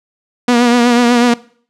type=tone with vibrato; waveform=sawtooth; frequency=240.8 Hz; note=B3; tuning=44 cents flat; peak=-4 dBFS; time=0.48-1.34 s; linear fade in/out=5 ms; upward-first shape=triangle; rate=8.1 Hz; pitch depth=51 cents each way; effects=noise-tail reverb RT60 0.5 s tail -21 dB re dry + low-pass 7000 Hz 12 dB/octave